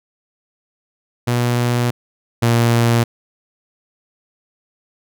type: tone pair in turn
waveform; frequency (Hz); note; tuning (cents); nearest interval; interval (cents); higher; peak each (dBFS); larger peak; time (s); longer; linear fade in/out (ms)
sawtooth; 121 / 117.49; B2 / A#2; -35 / +14; minor second; 51; first; -11 / -8; second; 1.27-1.91 / 2.42-3.04; first; 10
effects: none